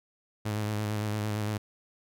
sawtooth tone with vibrato, 105.9 Hz, G#2, 34 cents sharp, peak -25 dBFS, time 0.45-1.58 s, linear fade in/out 10 ms, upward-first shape square, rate 8.8 Hz, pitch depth 27 cents each way, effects none

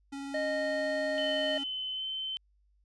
square tone with vibrato, 277.2 Hz, C#4, in tune, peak -38 dBFS, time 0.12-1.64 s, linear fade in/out 10 ms, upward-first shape sine, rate 20 Hz, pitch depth 12 cents each way
harmonic tone, 617 Hz, D#5, 15 cents flat, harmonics 1 / 3 / 5 / 7, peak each -30 / -36 / -50 / -47 dBFS, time 0.34-1.58 s, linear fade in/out 5 ms
sine tone with pitch glide, 3044 to 3078 Hz, F#7 to G7, +48 to -32 cents, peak -33 dBFS, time 1.18-2.37 s, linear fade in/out 0 ms, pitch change +20 cents, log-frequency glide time 1.93-2.04 s
effects added 50 Hz sine -65 dBFS peak until 2.84 s + resampled to 22050 Hz

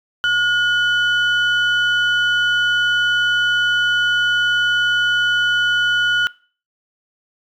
sine tone pair together, 1440.6 / 3000 Hz, F#6 / F#7, -47 / +23 cents, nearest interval octave + minor second, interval 1270 cents, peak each -14 / -19 dBFS, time 0.24-6.27 s, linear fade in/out 0 ms, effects noise-tail reverb RT60 0.4 s tail -22 dB re dry + tanh soft clip ceiling -9 dBFS

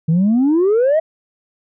sine exponential sweep, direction up, 154.2 to 659.3 Hz, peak -9 dBFS, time 0.08-1 s, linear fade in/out 10 ms, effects tanh soft clip ceiling -9 dBFS

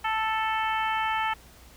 harmonic tone, 440 Hz, A4, in tune, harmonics 2 / 3 / 4 / 5 / 6 / 7, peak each -27 / -31 / -33 / -35 / -37 / -38 dBFS, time 0.04-1.34 s, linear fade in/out 10 ms, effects added 60 Hz sine -53 dBFS peak until 1.76 s + pink hiss -53 dBFS RMS until 1.76 s

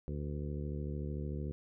harmonic tone with a mistuned harmonic, 73.42 Hz, D2, in tune, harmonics 1 / 2 / 3 / 4 / 5 / 6 / 7, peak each -39 / -40 / -45 / -49 / -47 / -51 / -52 dBFS, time 0.08-1.52 s, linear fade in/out 0 ms, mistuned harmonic 7, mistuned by -31 cents, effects none

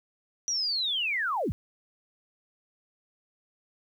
sine linear sweep, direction down, 5870 to 42.8 Hz, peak -26 dBFS, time 0.48-1.52 s, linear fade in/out 0 ms, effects 10-bit

